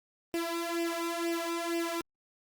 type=tone with flanger; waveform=sawtooth; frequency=337.4 Hz; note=E4; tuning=40 cents sharp; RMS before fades=-33 dBFS; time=0.34-2.01 s; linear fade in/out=0 ms; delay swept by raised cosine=0.37 to 2.17 ms; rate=2.1 Hz; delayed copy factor=+0.8; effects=Opus 24 kbps